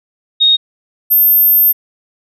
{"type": "tone pair in turn", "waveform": "sine", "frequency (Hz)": [3729, 13289], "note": ["A#7", "G#9"], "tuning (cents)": [0, 0], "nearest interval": "octave + minor seventh", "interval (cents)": 2200, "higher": "second", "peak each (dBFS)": -6, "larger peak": "neither", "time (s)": [[0.4, 0.57], [1.1, 1.73]], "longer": "second", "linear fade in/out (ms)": 20, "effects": []}